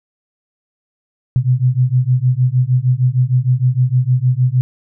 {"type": "beating tone pair", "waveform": "sine", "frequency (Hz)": [123.47, 129.97], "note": ["B2", "C3"], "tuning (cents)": [0, -11], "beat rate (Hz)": 6.5, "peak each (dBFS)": -14, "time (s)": [1.36, 4.61], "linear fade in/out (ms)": 0, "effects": []}